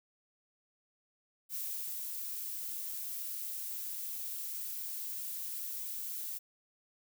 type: noise with ADSR envelope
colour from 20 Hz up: violet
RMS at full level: -38 dBFS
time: 1.49-6.39 s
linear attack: 55 ms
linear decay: 410 ms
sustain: -2 dB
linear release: 19 ms
effects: none